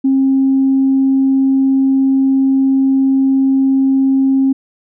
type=tone; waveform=sine; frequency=268.3 Hz; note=C4; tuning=44 cents sharp; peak=-8 dBFS; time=0.04-4.53 s; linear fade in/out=10 ms; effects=tanh soft clip ceiling -4 dBFS